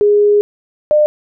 sine tone pair in turn, 413.3 / 602 Hz, G#4 / D5, -8 / +43 cents, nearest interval perfect fifth, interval 651 cents, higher second, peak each -7 dBFS, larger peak neither, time 0.01-0.41 / 0.91-1.06 s, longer first, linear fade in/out 0 ms, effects none

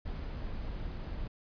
brown noise, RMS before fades -38 dBFS, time 0.05-1.28 s, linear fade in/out 10 ms, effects resampled to 11025 Hz

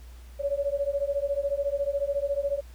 sine beating tone pair, 557 / 571 Hz, C#5 / D5, +8 / -49 cents, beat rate 14 Hz, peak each -28 dBFS, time 0.39-2.61 s, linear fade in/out 20 ms, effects added 60 Hz sine -43 dBFS peak until 2.74 s + pink hiss -57 dBFS RMS until 2.74 s

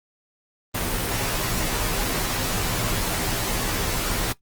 pink noise with comb filter, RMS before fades -25 dBFS, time 0.74-4.33 s, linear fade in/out 10 ms, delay 14 ms, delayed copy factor -0.95, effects noise-tail reverb RT60 0.1 s tail -17 dB re dry + Opus 24 kbps

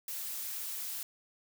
blue noise, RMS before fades -39 dBFS, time 0.08-1.03 s, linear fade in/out 2 ms, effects none

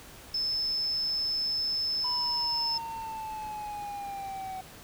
sine tone, 5250 Hz, E8, 8 cents flat, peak -27 dBFS, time 0.34-2.78 s, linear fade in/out 5 ms
triangle linear sweep, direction down, 987.8 to 751 Hz, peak -33 dBFS, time 2.04-4.61 s, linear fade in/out 5 ms
effects pink hiss -49 dBFS RMS until 4.83 s

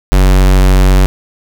square tone, 47 Hz, F#1, 28 cents sharp, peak -5 dBFS, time 0.12-1.06 s, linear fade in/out 0 ms, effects none

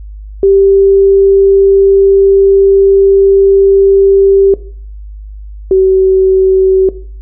sine tone pair in turn, 392 / 379.7 Hz, G4 / F#4, 0 / +45 cents, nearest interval minor second, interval 55 cents, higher first, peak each -3 dBFS, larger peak neither, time 0.43-4.54 / 5.71-6.89 s, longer first, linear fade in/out 2 ms, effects noise-tail reverb RT60 0.5 s tail -17 dB re dry + added 51 Hz sine -24 dBFS peak until 7.21 s

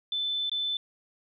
sine tone with dropouts, 3520 Hz, A7, in tune, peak -27 dBFS, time 0.12-0.77 s, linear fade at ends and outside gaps 2 ms, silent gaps 0.496-0.516 s, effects none

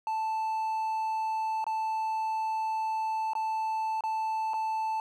triangle tone with dropouts, 880 Hz, A5, in tune, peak -26 dBFS, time 0.07-5 s, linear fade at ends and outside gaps 1 ms, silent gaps 1.642-1.666 / 3.334-3.352 / 4.008-4.037 / 4.535-4.54 s, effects none

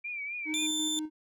sine tone with vibrato, 2349 Hz, D7, in tune, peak -34 dBFS, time 0.04-0.67 s, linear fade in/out 10 ms, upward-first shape triangle, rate 3.9 Hz, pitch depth 88 cents each way
triangle tone with tremolo, 309.1 Hz, D#4, 11 cents flat, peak -30 dBFS, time 0.45-1.1 s, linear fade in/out 50 ms, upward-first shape square, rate 5.8 Hz, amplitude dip 30%
25% pulse tone, 3546 Hz, A7, 13 cents sharp, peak -26 dBFS, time 0.54-0.99 s, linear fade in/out 0 ms
effects none

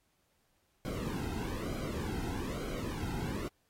brown noise with flanger, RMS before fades -37 dBFS, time 0.85-3.48 s, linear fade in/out 0 ms, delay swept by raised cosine 1.1 to 1.76 ms, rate 1.1 Hz, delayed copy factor -0.8, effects pink hiss -75 dBFS RMS until 3.69 s + AAC 48 kbps

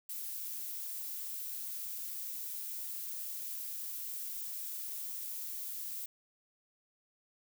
violet noise, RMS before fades -41 dBFS, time 0.09-6.06 s, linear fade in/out 5 ms, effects none

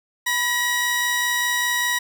sawtooth tone pair together, 987.5 / 1910 Hz, B5 / A#6, 0 / +42 cents, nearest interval major seventh, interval 1142 cents, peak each -23 / -17 dBFS, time 0.26-1.99 s, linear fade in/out 10 ms, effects none

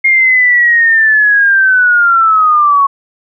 sine linear sweep, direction down, 2137 to 1100 Hz, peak -5 dBFS, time 0.04-2.87 s, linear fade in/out 10 ms, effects none

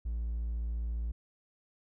triangle tone, 57.3 Hz, A#1, 29 cents flat, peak -29 dBFS, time 0.05-1.12 s, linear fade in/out 10 ms, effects tanh soft clip ceiling -25 dBFS

